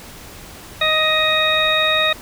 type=harmonic tone; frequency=625 Hz; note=D#5; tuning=8 cents sharp; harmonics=1 / 2 / 3 / 4 / 6; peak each=-21 / -22 / -21 / -22 / -18 dBFS; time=0.81-2.13 s; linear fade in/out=5 ms; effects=pink hiss -38 dBFS RMS until 2.21 s